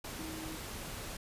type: tone in noise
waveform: sine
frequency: 317.7 Hz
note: D#4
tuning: 36 cents sharp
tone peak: -43 dBFS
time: 0.19-0.57 s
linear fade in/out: 5 ms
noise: pink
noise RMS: -43 dBFS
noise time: 0.04-1.17 s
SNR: -3 dB
effects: resampled to 32000 Hz